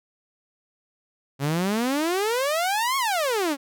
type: exponential two-way sweep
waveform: sawtooth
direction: up then down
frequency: 133.9 to 1116 to 264.8 Hz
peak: -18 dBFS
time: 1.39-3.57 s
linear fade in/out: 50 ms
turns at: 2.97 s
effects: none